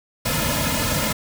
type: noise with comb filter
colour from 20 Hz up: pink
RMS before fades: -22 dBFS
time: 0.25-1.13 s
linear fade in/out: 10 ms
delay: 2.6 ms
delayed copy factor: -0.9
effects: none